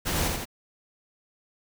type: noise with echo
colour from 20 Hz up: pink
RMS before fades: -28 dBFS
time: 0.05-0.29 s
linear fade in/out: 20 ms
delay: 83 ms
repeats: 2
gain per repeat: -3 dB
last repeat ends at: 0.456 s
effects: none